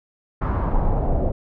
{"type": "noise with low-pass filter sweep", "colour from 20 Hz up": "brown", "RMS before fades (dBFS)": -20, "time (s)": [0.41, 1.32], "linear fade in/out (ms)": 10, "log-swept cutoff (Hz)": [1300, 580], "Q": 2.7, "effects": []}